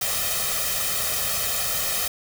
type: noise with comb filter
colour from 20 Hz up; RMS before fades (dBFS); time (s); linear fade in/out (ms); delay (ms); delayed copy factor
white; -25; 0.01-2.08; 5; 1.6; +0.95
effects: none